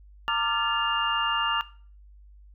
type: tone cluster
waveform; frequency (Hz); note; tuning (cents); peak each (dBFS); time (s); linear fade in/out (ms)
sine; 916 / 1184 / 1382 / 1729 / 2807; A#5 / D6 / F6 / A6 / F7; -31 / +14 / -19 / -31 / +8; -30 / -28 / -29 / -33 / -28; 0.28-1.61; 0
effects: noise-tail reverb RT60 0.4 s tail -17 dB re dry + added 50 Hz sine -48 dBFS peak until 2.54 s